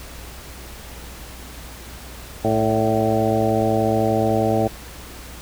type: harmonic tone with a mistuned harmonic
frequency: 110 Hz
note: A2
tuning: in tune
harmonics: 1 / 2 / 3 / 4 / 5 / 6 / 7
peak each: -24 / -24 / -24 / -24 / -24 / -24 / -24 dBFS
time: 2.44-4.68 s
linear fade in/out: 10 ms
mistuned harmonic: 5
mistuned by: +42 cents
effects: added 60 Hz sine -39 dBFS peak until 5.41 s + pink hiss -39 dBFS RMS until 5.41 s